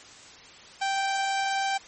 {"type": "tone", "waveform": "sawtooth", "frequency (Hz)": 782, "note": "G5", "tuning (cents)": -4, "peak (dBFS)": -21, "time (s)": [0.81, 1.78], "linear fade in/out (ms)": 10, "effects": ["white hiss -48 dBFS RMS until 1.87 s", "MP3 32 kbps"]}